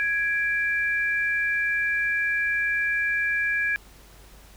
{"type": "tone pair together", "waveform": "sine", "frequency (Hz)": [1661.2, 2349], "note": ["G#6", "D7"], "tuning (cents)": [0, 0], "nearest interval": "tritone", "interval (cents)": 600, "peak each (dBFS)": [-23, -27], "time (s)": [0, 3.76], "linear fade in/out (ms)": 0, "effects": ["added 50 Hz sine -50 dBFS peak until 4.56 s", "pink hiss -52 dBFS RMS until 4.56 s"]}